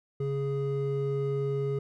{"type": "tone pair together", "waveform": "triangle", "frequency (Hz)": [138.59, 415.3], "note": ["C#3", "G#4"], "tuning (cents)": [0, 0], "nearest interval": "octave + perfect fifth", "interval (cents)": 1900, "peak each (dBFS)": -28, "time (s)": [0.2, 1.79], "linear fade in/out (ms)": 5, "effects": []}